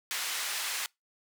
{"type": "band-pass noise", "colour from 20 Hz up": "pink", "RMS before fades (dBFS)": -34, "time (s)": [0.11, 0.86], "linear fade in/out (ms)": 0, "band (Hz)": [1500, 14000], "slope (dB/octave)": 12, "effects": ["noise-tail reverb RT60 0.2 s tail -26 dB re dry"]}